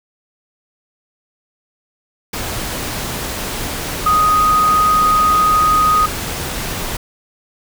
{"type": "tone in noise", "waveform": "sine", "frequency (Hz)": 1247, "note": "D#6", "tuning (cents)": 3, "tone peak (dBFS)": -10, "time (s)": [4.06, 6.06], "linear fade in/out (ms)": 5, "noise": "pink", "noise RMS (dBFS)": -23, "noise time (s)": [2.33, 6.97], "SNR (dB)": 10, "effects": []}